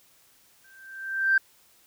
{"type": "tone with exponential growth", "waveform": "sine", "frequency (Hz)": 1568, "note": "G6", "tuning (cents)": 0, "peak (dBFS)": -15, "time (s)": [0.64, 1.38], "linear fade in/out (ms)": 5, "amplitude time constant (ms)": 160, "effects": ["tanh soft clip ceiling -11 dBFS", "white hiss -60 dBFS RMS until 1.86 s"]}